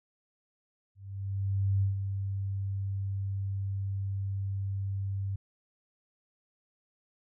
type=tone with ADSR envelope; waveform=sine; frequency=98 Hz; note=G2; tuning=in tune; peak=-23 dBFS; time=0.95-5.36 s; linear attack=870 ms; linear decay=130 ms; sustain=-7 dB; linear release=6 ms; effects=none